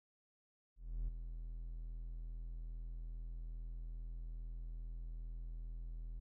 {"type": "tone with ADSR envelope", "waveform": "triangle", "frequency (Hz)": 41.2, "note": "E1", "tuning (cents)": 0, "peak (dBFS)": -33, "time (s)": [0.76, 6.2], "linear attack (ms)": 320, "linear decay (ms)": 10, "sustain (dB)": -8, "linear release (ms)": 13, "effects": []}